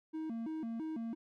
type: tone with vibrato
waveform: triangle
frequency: 268.9 Hz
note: C4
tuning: 47 cents sharp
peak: -35 dBFS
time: 0.13-1.15 s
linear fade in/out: 20 ms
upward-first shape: square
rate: 3 Hz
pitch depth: 280 cents each way
effects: none